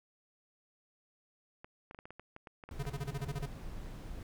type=clicks; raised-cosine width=0.5 ms; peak=-33 dBFS; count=12; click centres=1.645 / 1.911 / 1.947 / 1.989 / 2.055 / 2.106 / 2.196 / 2.364 / 2.472 / 2.638 / 2.69 / 2.853 s
type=noise; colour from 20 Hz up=brown; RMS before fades=-44 dBFS; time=2.71-4.23 s; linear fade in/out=2 ms
type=tone bursts; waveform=square; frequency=139.8 Hz; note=C#3; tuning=15 cents sharp; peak=-35 dBFS; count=10; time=2.79-3.461 s; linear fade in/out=10 ms; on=41 ms; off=29 ms
effects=none